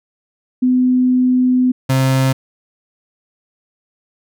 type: tone pair in turn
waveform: sine / 35% pulse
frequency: 252.7 / 132.4 Hz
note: B3 / C3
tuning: +40 / +21 cents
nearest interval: major seventh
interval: 1119 cents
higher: first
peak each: -10 dBFS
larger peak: neither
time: 0.62-1.72 / 1.89-2.33 s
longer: first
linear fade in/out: 10 ms
effects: none